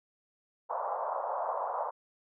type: band-pass noise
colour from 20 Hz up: white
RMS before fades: -34 dBFS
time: 0.69-1.91 s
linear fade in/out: 20 ms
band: 540 to 1100 Hz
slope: 48 dB/octave
effects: none